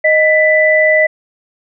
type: tone pair together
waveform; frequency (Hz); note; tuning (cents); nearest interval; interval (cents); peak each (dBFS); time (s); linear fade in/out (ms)
sine; 622.3 / 1986.6; D#5 / B6; 0 / +10; octave + minor sixth; 2010; -10; 0.04-1.07; 10
effects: none